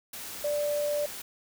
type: tone in noise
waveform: sine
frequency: 587.3 Hz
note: D5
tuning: in tune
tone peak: -26 dBFS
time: 0.44-1.06 s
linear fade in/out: 5 ms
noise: white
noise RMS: -40 dBFS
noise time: 0.13-1.22 s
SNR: +11 dB
effects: none